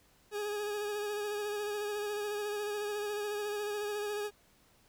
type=tone with vibrato; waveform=40% pulse; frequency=415.3 Hz; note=G#4; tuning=in tune; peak=-33 dBFS; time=0.31-4.31 s; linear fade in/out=50 ms; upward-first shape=sine; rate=14 Hz; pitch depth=27 cents each way; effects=pink hiss -66 dBFS RMS until 4.88 s